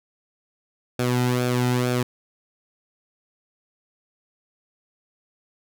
sawtooth tone with flanger, 124.1 Hz, B2, 9 cents sharp, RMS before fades -22 dBFS, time 0.99-2.03 s, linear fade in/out 5 ms, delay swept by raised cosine 1 to 1.81 ms, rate 2.2 Hz, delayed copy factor -0.65, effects none

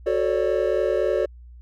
triangle chord, D major seventh, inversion first, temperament equal with one note detuned, 370 / 440 / 543.6 / 587.3 Hz, F#4 / A4 / C#5 / D5, 0 / 0 / -34 / 0 cents, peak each -23 dBFS, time 0.06-1.26 s, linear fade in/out 10 ms, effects added 60 Hz sine -41 dBFS peak until 1.61 s

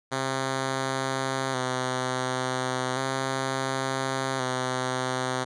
5% pulse tone with vibrato, 130.7 Hz, C3, 1 cent flat, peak -15 dBFS, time 0.11-5.45 s, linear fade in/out 20 ms, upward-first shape square, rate 0.35 Hz, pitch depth 29 cents each way, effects resampled to 22050 Hz

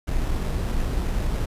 brown noise with sample-and-hold, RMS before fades -24 dBFS, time 0.07-1.46 s, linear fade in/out 10 ms, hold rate 4410 Hz, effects resampled to 32000 Hz

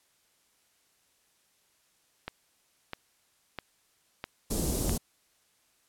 click train, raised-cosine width 0.3 ms, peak -19 dBFS, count 5, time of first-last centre 2.28-4.894 s, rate 1.53 Hz
pink band-stop noise, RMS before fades -29 dBFS, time 4.5-4.98 s, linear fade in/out 10 ms, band 440 to 7500 Hz, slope 12 dB/octave
effects white hiss -69 dBFS RMS until 5.88 s + low-pass 12000 Hz 12 dB/octave

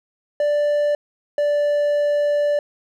triangle tone pair in turn, 587.3 / 584.8 Hz, D5 / D5, 0 / -7 cents, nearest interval unison, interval 7 cents, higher first, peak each -14 dBFS, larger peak neither, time 0.4-0.95 / 1.38-2.59 s, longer second, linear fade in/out 2 ms, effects none

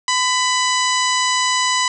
harmonic tone with a mistuned harmonic, 994 Hz, B5, 11 cents sharp, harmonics 1 / 2 / 3 / 4 / 5 / 6 / 7 / 8, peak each -19 / -22 / -24 / -25 / -26 / -27 / -27 / -28 dBFS, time 0.08-1.88 s, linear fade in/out 2 ms, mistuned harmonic 1, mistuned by +33 cents, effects none

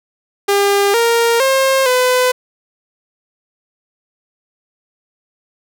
sawtooth tone with pitch steps, 401.7 / 465.7 / 534 / 504 Hz, G4 / A#4 / C5 / B4, +42 / -2 / +35 / +35 cents, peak -7 dBFS, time 0.48-2.32 s, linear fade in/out 10 ms, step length 460 ms, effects none

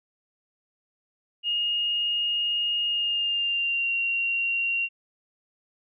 sine tone with pitch glide, 2853 to 2756 Hz, F7 to F7, +36 to -24 cents, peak -23 dBFS, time 1.43-4.89 s, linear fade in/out 50 ms, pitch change -60 cents, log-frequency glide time 2.87-3.92 s, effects none

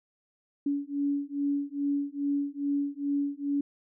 sine beating tone pair, 282.8 / 285.2 Hz, C#4 / C#4, +35 / +49 cents, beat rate 2.4 Hz, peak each -30 / -30 dBFS, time 0.66-3.61 s, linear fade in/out 5 ms, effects none

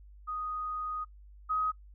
sine tone pair in turn, 1244.5 / 1261.1 Hz, D#6 / D#6, 0 / +23 cents, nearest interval unison, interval 23 cents, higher second, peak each -33 / -27 dBFS, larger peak second, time 0.27-1.05 / 1.49-1.72 s, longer first, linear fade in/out 20 ms, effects noise-tail reverb RT60 0.1 s tail -22 dB re dry + added 50 Hz sine -50 dBFS peak until 1.94 s

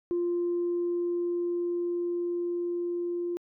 sine tone with level ramp, 348.4 Hz, F4, 4 cents flat, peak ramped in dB -24 to -28 dBFS, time 0.11-3.37 s, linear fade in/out 0 ms, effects tanh soft clip ceiling -22 dBFS

